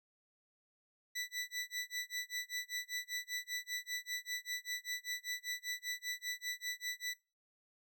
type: tone with tremolo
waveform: 20% pulse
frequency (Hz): 1975.5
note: B6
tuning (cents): 0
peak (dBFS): -31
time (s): 1.15-7.14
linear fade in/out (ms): 10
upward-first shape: sine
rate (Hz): 5.1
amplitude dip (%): 100
effects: noise-tail reverb RT60 0.3 s tail -22 dB re dry